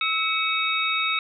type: tone cluster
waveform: sine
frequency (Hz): 1301 / 2250 / 2583 / 3747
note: E6 / C#7 / E7 / A#7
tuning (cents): -23 / +25 / -36 / +8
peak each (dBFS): -27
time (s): 0.01-1.19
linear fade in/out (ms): 2
effects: none